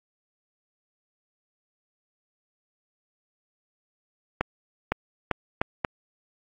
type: accelerating click train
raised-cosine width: 0.5 ms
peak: -8 dBFS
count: 5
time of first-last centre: 4.41-5.848 s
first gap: 510 ms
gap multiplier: 0.77
effects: AAC 48 kbps